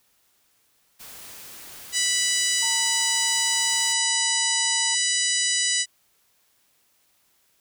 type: noise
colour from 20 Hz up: white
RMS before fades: -42 dBFS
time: 0.99-3.94 s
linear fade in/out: 20 ms
type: harmonic tone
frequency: 986 Hz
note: B5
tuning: 3 cents flat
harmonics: 2 / 3 / 4 / 5 / 6 / 7 / 8 / 9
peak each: -29 / -29 / -29 / -29 / -29 / -29 / -29 / -29 dBFS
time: 1.92-5.86 s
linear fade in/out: 50 ms
type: tone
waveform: sine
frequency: 909 Hz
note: A#5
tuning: 44 cents flat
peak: -33 dBFS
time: 2.62-4.95 s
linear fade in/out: 10 ms
effects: white hiss -65 dBFS RMS until 7.6 s